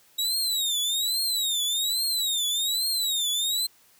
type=tone with vibrato; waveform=sawtooth; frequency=3811 Hz; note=A#7; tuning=38 cents sharp; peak=-21 dBFS; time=0.18-3.67 s; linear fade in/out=10 ms; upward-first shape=triangle; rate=1.2 Hz; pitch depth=200 cents each way; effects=white hiss -59 dBFS RMS until 3.99 s + high-pass 60 Hz 12 dB/octave